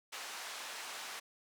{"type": "band-pass noise", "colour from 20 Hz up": "pink", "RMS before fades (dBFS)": -45, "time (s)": [0.12, 1.2], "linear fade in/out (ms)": 10, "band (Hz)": [880, 8700], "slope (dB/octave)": 12, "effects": []}